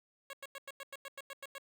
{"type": "tone bursts", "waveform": "10% pulse", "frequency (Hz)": 551, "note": "C#5", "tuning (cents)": -11, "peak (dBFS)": -35, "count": 11, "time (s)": [0.3, 1.582], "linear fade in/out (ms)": 2, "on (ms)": 32, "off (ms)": 93, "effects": []}